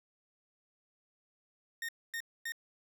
40% pulse tone bursts, 1842 Hz, A#6, 21 cents flat, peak -35 dBFS, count 3, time 1.82-2.521 s, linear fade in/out 2 ms, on 67 ms, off 250 ms, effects none

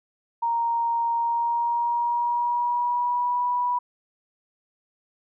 sine tone with pitch glide, 932.3 to 978.7 Hz, A#5 to B5, 0 to -16 cents, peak -21 dBFS, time 0.42-3.79 s, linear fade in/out 10 ms, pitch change +84 cents, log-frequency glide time 1.15-3.45 s, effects none

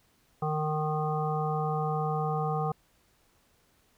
harmonic tone, 153.6 Hz, D#3, 22 cents flat, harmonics 1 / 3 / 5 / 7 / 8, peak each -30 / -34 / -32 / -39 / -37 dBFS, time 0.42-2.72 s, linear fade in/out 5 ms, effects pink hiss -67 dBFS RMS until 3.97 s

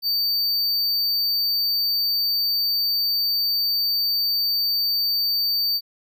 square tone, 4600 Hz, D8, 37 cents flat, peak -20 dBFS, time 0.02-5.81 s, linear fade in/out 50 ms, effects none

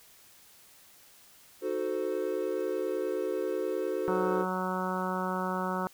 triangle chord, D# diminished seventh, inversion none, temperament equal with one note detuned, 311.1 / 370 / 440 / 519.3 Hz, D#4 / F#4 / A4 / C5, 0 / 0 / 0 / -13 cents, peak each -36 / -31 / -32 / -33 dBFS, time 1.61-4.46 s, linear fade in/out 50 ms
harmonic tone, 185 Hz, F#3, in tune, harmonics 1 / 2 / 3 / 4 / 5 / 6 / 7 / 8, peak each -34 / -38 / -38 / -40 / -36 / -39 / -37 / -42 dBFS, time 4.08-5.87 s, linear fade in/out 0 ms
effects white hiss -57 dBFS RMS until 5.93 s

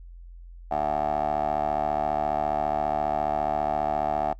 15% pulse tone with band-pass filter, 74.7 Hz, D2, 30 cents sharp, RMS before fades -26 dBFS, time 0.71-4.33 s, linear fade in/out 5 ms, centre 730 Hz, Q 5.2, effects noise-tail reverb RT60 0.1 s tail -21 dB re dry + added 43 Hz sine -41 dBFS peak until 4.39 s

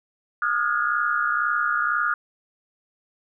sine tone cluster, 1226 / 1370 / 1432 / 1669 Hz, D#6 / F6 / F6 / G#6, -26 / -34 / +43 / +8 cents, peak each -25 / -28 / -23 / -32 dBFS, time 0.42-2.14 s, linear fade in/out 2 ms, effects none

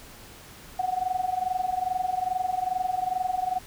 sine tone with amplitude modulation, 740 Hz, F#5, in tune, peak -21 dBFS, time 0.79-3.59 s, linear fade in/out 5 ms, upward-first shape sine, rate 22.4 Hz, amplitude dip 85%, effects pink hiss -47 dBFS RMS until 3.66 s

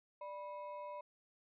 triangle ring-modulated tone, 787 Hz, G5, 7 cents sharp, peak -39 dBFS, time 0.21-1.01 s, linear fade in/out 5 ms, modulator 196 Hz, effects resampled to 8000 Hz

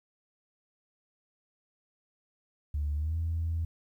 sine tone with pitch glide, 73.42 to 82.41 Hz, D2 to E2, 0 to 0 cents, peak -27 dBFS, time 2.74-3.65 s, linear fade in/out 5 ms, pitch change +200 cents, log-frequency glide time 2.95-3.17 s, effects tanh soft clip ceiling -24 dBFS + 11-bit

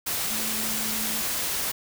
sine tone in noise, 219.4 Hz, A3, 5 cents flat, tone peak -36 dBFS, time 0.3-1.22 s, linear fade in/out 10 ms, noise white, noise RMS -28 dBFS, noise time 0.06-1.72 s, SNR -11 dB, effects none

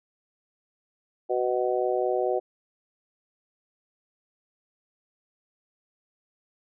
harmonic tone, 124.4 Hz, B2, 13 cents sharp, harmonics 3 / 4 / 5 / 6, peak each -27 / -28 / -29 / -30 dBFS, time 1.29-2.4 s, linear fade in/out 20 ms, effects none

